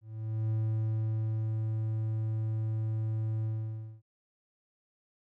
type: tone with ADSR envelope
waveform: triangle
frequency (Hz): 110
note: A2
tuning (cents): 0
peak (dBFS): -25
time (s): 0.01-4.02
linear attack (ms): 490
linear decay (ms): 970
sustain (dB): -2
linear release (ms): 570
effects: none